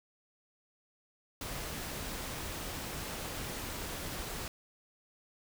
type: noise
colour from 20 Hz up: pink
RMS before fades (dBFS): -40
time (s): 1.41-4.48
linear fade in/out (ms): 2
effects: none